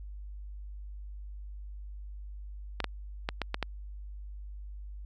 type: clicks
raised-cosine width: 0.3 ms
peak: -14 dBFS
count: 6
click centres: 2.803 / 2.843 / 3.289 / 3.417 / 3.544 / 3.627 s
effects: added 50 Hz sine -40 dBFS peak until 5.05 s